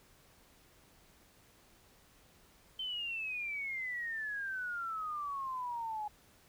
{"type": "exponential sweep", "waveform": "sine", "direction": "down", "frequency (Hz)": [3105, 830.6], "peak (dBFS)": -36, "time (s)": [2.79, 6.08], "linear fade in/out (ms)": 5, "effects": ["pink hiss -64 dBFS RMS until 6.48 s"]}